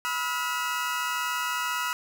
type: tone cluster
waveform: 30% pulse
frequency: 983 / 1286 / 1428 Hz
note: B5 / E6 / F6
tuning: -8 / -43 / +38 cents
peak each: -29 dBFS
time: 0.05-1.93 s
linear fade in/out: 0 ms
effects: none